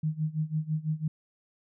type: tone with tremolo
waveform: sine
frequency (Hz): 155.56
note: D#3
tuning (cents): 0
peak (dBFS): -24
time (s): 0.03-1.08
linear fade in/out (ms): 5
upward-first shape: sine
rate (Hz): 6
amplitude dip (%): 90
effects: none